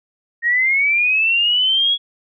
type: linear sweep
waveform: sine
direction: up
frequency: 1854 to 3361 Hz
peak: -13 dBFS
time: 0.42-1.98 s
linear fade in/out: 50 ms
effects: none